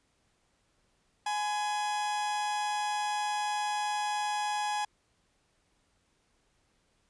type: tone pair together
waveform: 40% pulse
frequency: 837 / 1013.8 Hz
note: G#5 / B5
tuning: +13 / +45 cents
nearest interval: minor third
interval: 332 cents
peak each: -29 / -40 dBFS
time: 1.26-4.85 s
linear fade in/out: 5 ms
effects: pink hiss -72 dBFS RMS until 7.09 s + resampled to 22050 Hz